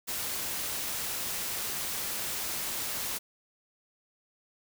white noise, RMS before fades -34 dBFS, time 0.07-3.19 s, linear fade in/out 20 ms, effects none

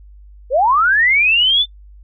sine linear sweep, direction up, 466.2 to 3571 Hz, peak -10 dBFS, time 0.5-1.66 s, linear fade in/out 50 ms, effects noise-tail reverb RT60 0.1 s tail -24 dB re dry + added 50 Hz sine -38 dBFS peak until 2.03 s

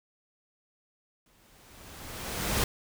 pink noise with exponential growth, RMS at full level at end -26 dBFS, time 1.26-2.64 s, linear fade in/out 2 ms, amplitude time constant 300 ms, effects none

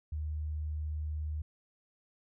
sine tone, 76.4 Hz, D#2, 31 cents flat, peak -33 dBFS, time 0.12-1.42 s, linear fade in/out 5 ms, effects none

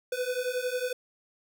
square beating tone pair, 493.9 / 504.9 Hz, B4 / B4, 0 / +38 cents, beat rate 11 Hz, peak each -33 / -32 dBFS, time 0.12-0.93 s, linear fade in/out 5 ms, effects none

